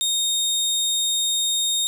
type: tone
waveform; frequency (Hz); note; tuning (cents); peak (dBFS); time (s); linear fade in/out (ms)
25% pulse; 3700; A#7; -14; -16; 0.01-1.87; 0
effects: none